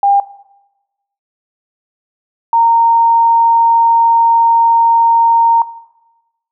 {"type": "tone pair in turn", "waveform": "sine", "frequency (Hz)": [801, 923.4], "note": ["G5", "A#5"], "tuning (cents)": [37, -17], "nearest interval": "major second", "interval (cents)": 246, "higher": "second", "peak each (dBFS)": -7, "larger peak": "neither", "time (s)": [[0.03, 0.2], [2.53, 5.62]], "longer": "second", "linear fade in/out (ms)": 2, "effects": ["noise-tail reverb RT60 1.0 s tail -17 dB re dry"]}